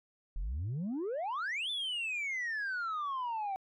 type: exponential two-way sweep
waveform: sine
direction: up then down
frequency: 37.06 to 3560 to 756 Hz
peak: -31 dBFS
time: 0.36-3.56 s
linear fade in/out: 0 ms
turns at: 1.7 s
effects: tanh soft clip ceiling -32 dBFS